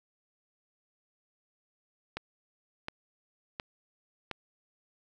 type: click train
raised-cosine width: 0.3 ms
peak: -19 dBFS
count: 4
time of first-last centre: 2.17-4.313 s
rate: 1.4 Hz
effects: none